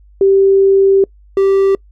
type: tone pair in turn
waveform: sine / triangle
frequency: 390 / 390 Hz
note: G4 / G4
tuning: -9 / -9 cents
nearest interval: unison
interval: 0 cents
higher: neither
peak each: -6 dBFS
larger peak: neither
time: 0.21-1.04 / 1.37-1.75 s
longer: first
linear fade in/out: 2 ms
effects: noise-tail reverb RT60 0.1 s tail -26 dB re dry + added 50 Hz sine -41 dBFS peak until 1.91 s